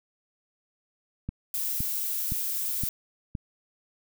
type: click train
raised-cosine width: 5 ms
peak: -19 dBFS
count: 5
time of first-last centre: 1.29-3.352 s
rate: 1.94 Hz
type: noise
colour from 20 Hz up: violet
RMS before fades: -30 dBFS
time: 1.54-2.89 s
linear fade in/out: 2 ms
effects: none